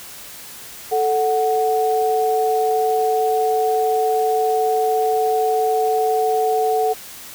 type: tone pair together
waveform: sine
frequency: 439.4 / 740 Hz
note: A4 / F#5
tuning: -2 / 0 cents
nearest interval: major sixth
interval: 902 cents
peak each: -18 dBFS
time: 0.91-6.94 s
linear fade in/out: 20 ms
effects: white hiss -37 dBFS RMS until 7.34 s